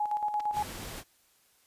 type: tone with tremolo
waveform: sine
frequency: 838 Hz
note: G#5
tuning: 15 cents sharp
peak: -26 dBFS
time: 0-0.63 s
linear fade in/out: 5 ms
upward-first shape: square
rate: 8.8 Hz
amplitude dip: 55%
type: clicks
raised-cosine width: 0.2 ms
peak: -29 dBFS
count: 2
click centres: 0.402 / 0.405 s
type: noise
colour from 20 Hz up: pink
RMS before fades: -41 dBFS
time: 0.52-1.04 s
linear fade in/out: 50 ms
effects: white hiss -66 dBFS RMS until 1.66 s + resampled to 32000 Hz